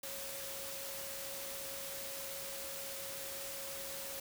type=tone in noise; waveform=sine; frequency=548 Hz; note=C#5; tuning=20 cents flat; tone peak=-49 dBFS; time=0.03-4.2 s; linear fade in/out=5 ms; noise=white; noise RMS=-44 dBFS; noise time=0.03-4.2 s; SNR=-8 dB; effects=none